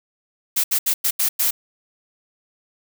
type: noise bursts at uneven times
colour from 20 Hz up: blue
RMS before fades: -19 dBFS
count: 6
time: 0.56-0.64 / 0.71-0.79 / 0.86-0.94 / 1.04-1.11 / 1.19-1.29 / 1.39-1.51 s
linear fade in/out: 10 ms
effects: none